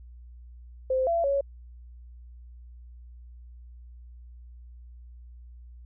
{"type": "tone with pitch steps", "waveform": "sine", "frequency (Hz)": [520, 676, 557], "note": ["C5", "E5", "C#5"], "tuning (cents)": [-11, 43, 8], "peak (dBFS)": -22, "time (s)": [0.9, 1.41], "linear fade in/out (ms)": 5, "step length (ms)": 170, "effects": ["added 60 Hz sine -44 dBFS peak until 5.85 s"]}